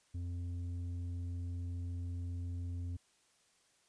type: tone with low-pass filter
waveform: square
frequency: 87.31 Hz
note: F2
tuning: in tune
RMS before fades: -40 dBFS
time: 0.14-2.97 s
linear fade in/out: 10 ms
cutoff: 180 Hz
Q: 2.9
effects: white hiss -71 dBFS RMS until 3.88 s + resampled to 22050 Hz